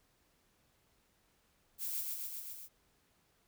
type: noise with echo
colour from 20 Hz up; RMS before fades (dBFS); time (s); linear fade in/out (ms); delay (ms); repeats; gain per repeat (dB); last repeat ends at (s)
violet; -39; 1.78-2.04; 50; 130; 5; -2; 2.69
effects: pink hiss -73 dBFS RMS until 3.47 s